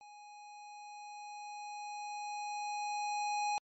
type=tone with level ramp; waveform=square; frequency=830 Hz; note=G#5; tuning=1 cent flat; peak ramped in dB=-53 to -32 dBFS; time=0.01-3.58 s; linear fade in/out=0 ms; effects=MP3 32 kbps